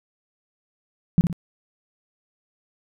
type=tone with echo; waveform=sine; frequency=171.6 Hz; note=F3; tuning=30 cents flat; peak=-11 dBFS; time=1.18-1.21 s; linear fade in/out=0 ms; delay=59 ms; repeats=2; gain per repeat=-7 dB; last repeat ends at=1.328 s; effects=none